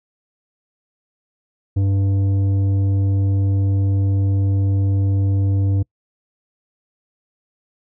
sine tone with tanh clipping, 98 Hz, G2, in tune, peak -16 dBFS, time 1.76-5.83 s, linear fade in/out 10 ms, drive 9 dB, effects noise-tail reverb RT60 0.1 s tail -26 dB re dry

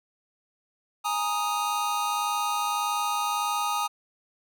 square chord, Ab suspended second, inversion none, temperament equal, 830.6 / 932.3 / 1244.5 Hz, Ab5 / Bb5 / Eb6, 0 / 0 / 0 cents, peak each -31 / -32 / -29 dBFS, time 1.04-3.88 s, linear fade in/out 20 ms, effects none

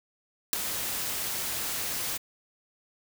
white noise with ADSR envelope, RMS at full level -19 dBFS, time 0.53-2.18 s, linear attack 3 ms, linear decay 5 ms, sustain -13 dB, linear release 15 ms, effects none

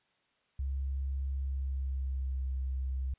sine tone with pitch glide, 67.7 to 65.62 Hz, C#2 to C2, -40 to +6 cents, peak -31 dBFS, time 0.59-3.14 s, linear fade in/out 5 ms, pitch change -54 cents, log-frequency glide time 1.35-2.45 s, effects white hiss -73 dBFS RMS until 3.18 s + resampled to 8000 Hz

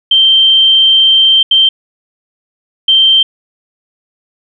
sine tone bursts at uneven times, 3136 Hz, G7, in tune, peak -4 dBFS, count 3, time 0.11-1.43 / 1.51-1.69 / 2.88-3.23 s, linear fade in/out 5 ms, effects none

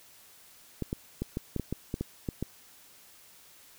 clicks, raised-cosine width 3 ms, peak -18 dBFS, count 11, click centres 0.823 / 0.929 / 1.22 / 1.371 / 1.563 / 1.597 / 1.726 / 1.941 / 2.01 / 2.288 / 2.426 s, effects white hiss -56 dBFS RMS until 3.78 s

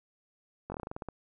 slowing click train, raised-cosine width 1 ms, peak -24 dBFS, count 11, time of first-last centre 0.7-1.087 s, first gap 20 ms, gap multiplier 1.14, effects none

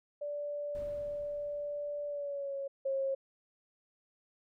sine tone with pitch glide, 583 to 551.9 Hz, D5 to C#5, -13 to -8 cents, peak -35 dBFS, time 0.21-2.68 s, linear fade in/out 10 ms, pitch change -95 cents, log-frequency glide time 2.07-2.55 s
brown noise with exponential decay, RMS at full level -46 dBFS, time 0.75-2.46 s, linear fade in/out 0 ms, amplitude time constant 370 ms
sine tone, 541 Hz, C#5, 42 cents flat, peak -30 dBFS, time 2.85-3.15 s, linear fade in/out 10 ms
effects none

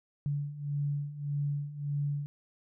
sine beating tone pair, 143 / 144.7 Hz, D3 / D3, -46 / -25 cents, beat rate 1.7 Hz, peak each -36 / -32 dBFS, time 0.26-2.26 s, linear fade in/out 0 ms, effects none

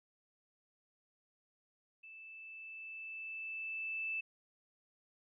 sine tone with level ramp, 2637 Hz, E7, in tune, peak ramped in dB -51 to -35 dBFS, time 2.03-4.21 s, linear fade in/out 10 ms, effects none

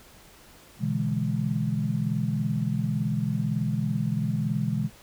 sine chord, E dominant seventh, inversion second, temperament equal, 123.47 / 146.83 / 164.81 / 207.7 Hz, B2 / D3 / E3 / G#3, 0 / 0 / 0 / 0 cents, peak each -29 / -30 / -30 / -29 dBFS, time 0.79-4.9 s, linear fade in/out 50 ms, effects pink hiss -52 dBFS RMS until 5.02 s

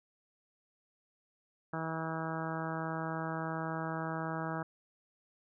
harmonic tone, 161.5 Hz, E3, 35 cents flat, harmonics 1 / 2 / 3 / 4 / 5 / 6 / 7 / 8 / 9 / 10, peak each -39 / -42 / -46 / -43 / -44 / -45 / -47 / -44 / -47 / -47 dBFS, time 1.73-4.63 s, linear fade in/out 5 ms, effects none

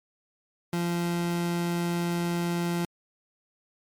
30% pulse tone, 172.5 Hz, F3, 21 cents flat, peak -23 dBFS, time 0.73-2.85 s, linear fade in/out 2 ms, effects MP3 96 kbps

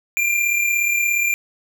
square tone pair together, 2349 / 2386 Hz, D7 / D7, 0 / +27 cents, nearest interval unison, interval 27 cents, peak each -26 / -18 dBFS, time 0.17-1.34 s, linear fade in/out 0 ms, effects none

